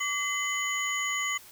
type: tone cluster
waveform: sine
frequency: 1152 / 2043 / 3002 / 6790 Hz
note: D6 / C7 / F#7 / G#8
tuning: -34 / -42 / +24 / +37 cents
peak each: -34 / -30 / -35 / -35 dBFS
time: 0-1.38 s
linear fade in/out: 10 ms
effects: white hiss -51 dBFS RMS until 1.51 s